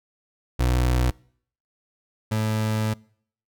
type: tone pair in turn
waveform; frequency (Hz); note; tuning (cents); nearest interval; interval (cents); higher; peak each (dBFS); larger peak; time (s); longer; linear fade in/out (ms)
30% pulse; 61.8 / 108.81; B1 / A2; +2 / -19; minor seventh; 979; second; -16 / -19; first; 0.59-1.11 / 2.31-2.94; second; 10
effects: noise-tail reverb RT60 0.6 s tail -25 dB re dry